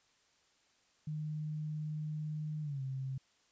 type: tone with pitch glide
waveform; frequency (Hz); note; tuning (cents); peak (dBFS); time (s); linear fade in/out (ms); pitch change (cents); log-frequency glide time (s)
sine; 153 to 133.19; D#3 to C3; -29 to +31; -36; 1.07-3.18; 5; -240; 2.62-2.82
effects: white hiss -71 dBFS RMS until 3.51 s + resampled to 16000 Hz